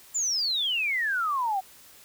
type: exponential sweep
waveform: sine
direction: down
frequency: 7330 to 740 Hz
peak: -24 dBFS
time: 0.14-1.61 s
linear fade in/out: 20 ms
effects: white hiss -52 dBFS RMS until 2.04 s